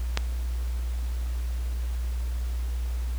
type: click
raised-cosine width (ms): 0.2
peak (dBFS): -7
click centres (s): 0.174
effects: added 60 Hz sine -26 dBFS peak until 3.18 s + pink hiss -47 dBFS RMS until 3.18 s